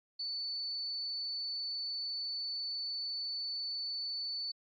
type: tone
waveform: sine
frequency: 4487 Hz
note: C#8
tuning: 20 cents sharp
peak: -35 dBFS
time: 0.19-4.52 s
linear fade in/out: 10 ms
effects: MP3 32 kbps